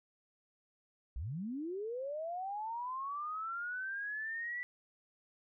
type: linear sweep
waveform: sine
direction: up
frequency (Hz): 50.8 to 1975.5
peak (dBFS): -37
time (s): 1.16-4.63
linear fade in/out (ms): 0
effects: none